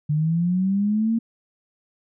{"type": "linear sweep", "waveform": "sine", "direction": "up", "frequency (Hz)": [146.83, 231.2], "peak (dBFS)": -18, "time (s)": [0.09, 1.19], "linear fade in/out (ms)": 10, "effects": []}